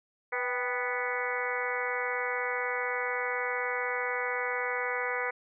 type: harmonic tone with a mistuned harmonic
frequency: 246.9 Hz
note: B3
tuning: in tune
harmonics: 2 / 3 / 4 / 5 / 6 / 7 / 8 / 9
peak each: -35 / -40 / -38 / -39 / -37 / -40 / -35 / -38 dBFS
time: 0.32-5.31 s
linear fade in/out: 10 ms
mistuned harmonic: 3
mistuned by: +71 cents
effects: none